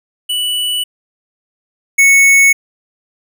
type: tone pair in turn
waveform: square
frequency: 2960 / 2210 Hz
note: F#7 / C#7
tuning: 0 / -6 cents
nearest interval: perfect fourth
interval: 506 cents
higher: first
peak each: -15 / -6 dBFS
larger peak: second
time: 0.29-0.84 / 1.98-2.53 s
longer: neither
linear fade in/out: 10 ms
effects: none